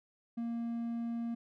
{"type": "tone", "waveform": "triangle", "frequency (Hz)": 233.1, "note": "A#3", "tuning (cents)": 0, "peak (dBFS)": -32, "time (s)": [0.37, 1.35], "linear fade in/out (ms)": 10, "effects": []}